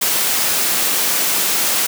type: high-pass noise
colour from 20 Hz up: white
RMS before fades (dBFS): -17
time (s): 0.01-1.87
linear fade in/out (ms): 10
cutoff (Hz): 190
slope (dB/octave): 12
effects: none